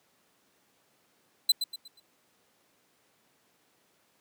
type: tone with echo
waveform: 40% pulse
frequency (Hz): 4041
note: B7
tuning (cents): +39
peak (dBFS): -17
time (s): 1.49-1.52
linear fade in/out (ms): 5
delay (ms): 120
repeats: 4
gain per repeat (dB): -9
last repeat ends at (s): 2
effects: pink hiss -68 dBFS RMS until 4.2 s + high-pass 200 Hz 12 dB/octave